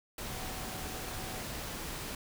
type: tone in noise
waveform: sine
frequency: 751 Hz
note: F#5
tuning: 26 cents sharp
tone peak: -49 dBFS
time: 0.28-1.42 s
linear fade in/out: 2 ms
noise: pink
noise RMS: -40 dBFS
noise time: 0.18-2.15 s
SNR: -12 dB
effects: none